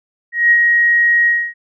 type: tone with ADSR envelope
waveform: sine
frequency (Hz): 1888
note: A#6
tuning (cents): +22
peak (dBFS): -6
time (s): 0.32-1.54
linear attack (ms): 190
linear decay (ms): 57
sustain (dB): -3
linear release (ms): 270
effects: none